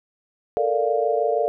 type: chord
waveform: sine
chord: Bb major seventh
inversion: third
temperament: equal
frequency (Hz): 440 / 466.2 / 587.3 / 698.5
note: A4 / Bb4 / D5 / F5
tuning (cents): 0 / 0 / 0 / 0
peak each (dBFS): -24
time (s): 0.57-1.48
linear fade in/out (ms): 0
effects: none